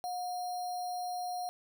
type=tone with sample-and-hold; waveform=sine; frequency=722 Hz; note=F#5; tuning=43 cents flat; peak=-34 dBFS; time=0.04-1.49 s; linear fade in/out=0 ms; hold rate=4900 Hz; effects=none